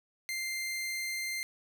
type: tone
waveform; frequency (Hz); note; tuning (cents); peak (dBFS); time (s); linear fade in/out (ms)
sawtooth; 2093; C7; 0; -30; 0.29-1.43; 0
effects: none